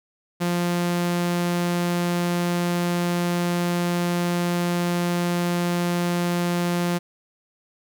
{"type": "tone", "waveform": "sawtooth", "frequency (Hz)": 174.61, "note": "F3", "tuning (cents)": 0, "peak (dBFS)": -17, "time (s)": [0.4, 6.99], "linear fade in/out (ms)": 20, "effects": []}